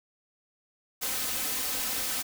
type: noise with comb filter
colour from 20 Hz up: white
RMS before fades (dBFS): -31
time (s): 1.01-2.23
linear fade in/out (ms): 20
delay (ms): 3.9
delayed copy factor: +0.75
effects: none